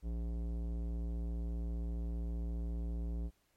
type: tone with tanh clipping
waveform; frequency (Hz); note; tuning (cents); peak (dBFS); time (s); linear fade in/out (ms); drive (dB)
sine; 57.5; A#1; -23; -37; 0.02-3.31; 50; 16
effects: pink hiss -75 dBFS RMS until 3.56 s + MP3 64 kbps